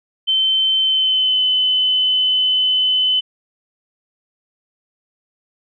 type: tone with pitch glide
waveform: sine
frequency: 3086 to 3028 Hz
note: G7 to F#7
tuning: -28 to +39 cents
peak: -13 dBFS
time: 0.27-3.21 s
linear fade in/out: 20 ms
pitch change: -33 cents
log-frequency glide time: 0.8-1.43 s
effects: none